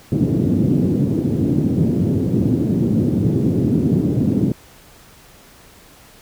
white band-pass noise, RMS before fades -17 dBFS, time 0.12-4.52 s, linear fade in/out 2 ms, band 100 to 300 Hz, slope 24 dB/octave, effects pink hiss -46 dBFS RMS until 6.21 s

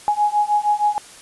sine beating tone pair, 830.6 / 837 Hz, G#5 / G#5, 0 / +13 cents, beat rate 6.4 Hz, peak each -19 / -18 dBFS, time 0.08-0.98 s, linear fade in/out 0 ms, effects white hiss -42 dBFS RMS until 1.21 s + resampled to 24000 Hz

